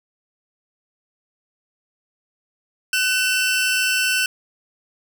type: tone pair together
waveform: sawtooth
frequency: 1509.7 / 2686 Hz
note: F#6 / E7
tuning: +34 / +32 cents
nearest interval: minor seventh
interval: 998 cents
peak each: -17 dBFS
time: 2.93-4.26 s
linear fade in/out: 2 ms
effects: none